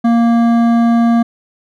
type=tone with hard clipping; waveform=sine; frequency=233.1 Hz; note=A#3; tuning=in tune; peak=-10 dBFS; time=0.04-1.23 s; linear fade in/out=10 ms; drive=11 dB; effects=none

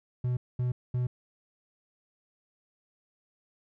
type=tone bursts; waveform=triangle; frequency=124.2 Hz; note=B2; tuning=10 cents sharp; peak=-24 dBFS; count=3; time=0.24-1.07 s; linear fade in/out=5 ms; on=130 ms; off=220 ms; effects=none

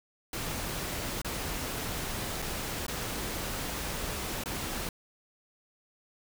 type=noise with dropouts; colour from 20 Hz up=pink; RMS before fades=-35 dBFS; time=0.33-4.89 s; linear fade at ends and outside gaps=2 ms; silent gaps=1.217-1.246 / 2.42-2.423 / 2.866-2.881 / 4.437-4.458 s; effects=none

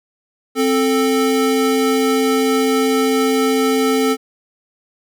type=tone pair together; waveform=square; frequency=263.1 / 440 Hz; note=C4 / A4; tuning=+10 / 0 cents; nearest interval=major sixth; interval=890 cents; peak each=-17 dBFS; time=0.55-4.17 s; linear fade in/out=50 ms; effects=none

